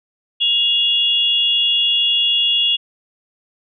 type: tone pair together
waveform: sine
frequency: 2830 / 3361 Hz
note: F7 / G#7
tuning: +22 / +20 cents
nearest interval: minor third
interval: 298 cents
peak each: -16 dBFS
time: 0.4-2.77 s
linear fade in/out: 20 ms
effects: none